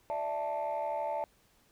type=chord; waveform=sine; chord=D suspended second; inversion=none; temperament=equal; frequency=587.3 / 659.3 / 880 Hz; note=D5 / E5 / A5; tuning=0 / 0 / 0 cents; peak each=-35 / -35 / -33 dBFS; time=0.1-1.24 s; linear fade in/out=0 ms; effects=tanh soft clip ceiling -27 dBFS + pink hiss -67 dBFS RMS until 1.71 s